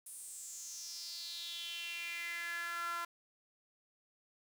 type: tone with high-pass filter sweep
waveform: sawtooth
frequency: 341.5 Hz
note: F4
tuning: 39 cents flat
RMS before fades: -43 dBFS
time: 0.06-3.05 s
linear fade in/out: 5 ms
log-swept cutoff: 9800 to 1200 Hz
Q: 5.5
effects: 10-bit